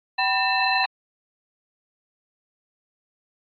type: tone cluster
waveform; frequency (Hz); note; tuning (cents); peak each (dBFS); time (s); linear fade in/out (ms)
sine; 767 / 986 / 1804 / 2652 / 4058; G5 / B5 / A6 / E7 / B7; -38 / -3 / +43 / +10 / +46; -24 / -27 / -26 / -26 / -27; 0.18-0.86; 10
effects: AAC 32 kbps